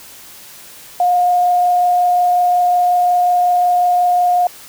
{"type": "tone with frequency modulation", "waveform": "sine", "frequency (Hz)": 714, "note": "F5", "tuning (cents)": 38, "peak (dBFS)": -10, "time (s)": [1, 4.47], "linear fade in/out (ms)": 2, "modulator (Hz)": 25.5, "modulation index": 0.22, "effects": ["white hiss -38 dBFS RMS until 4.68 s"]}